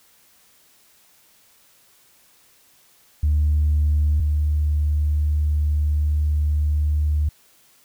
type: tone pair in turn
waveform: sine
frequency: 74.9 / 74.9 Hz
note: D2 / D2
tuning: +35 / +35 cents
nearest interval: unison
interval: 0 cents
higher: neither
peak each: -14 / -16 dBFS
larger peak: first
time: 3.23-4.2 / 4.2-7.29 s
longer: second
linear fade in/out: 5 ms
effects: tanh soft clip ceiling -12 dBFS + white hiss -56 dBFS RMS until 7.84 s